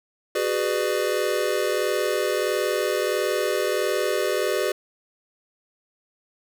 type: chord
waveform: square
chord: G# half-diminished seventh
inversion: third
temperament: just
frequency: 373.8 / 415.3 / 498.4 / 598 Hz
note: F#4 / G#4 / B4 / D5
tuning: +18 / 0 / +16 / +31 cents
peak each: -28 dBFS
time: 0.35-4.72 s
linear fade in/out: 5 ms
effects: none